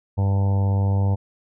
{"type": "harmonic tone", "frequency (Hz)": 98.4, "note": "G2", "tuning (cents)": 7, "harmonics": [1, 2, 3, 4, 5, 6, 7, 8, 9, 10], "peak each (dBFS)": [-17, -29, -38, -41, -35, -39, -40, -40, -37, -49], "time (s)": [0.17, 1.16], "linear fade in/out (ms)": 20, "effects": []}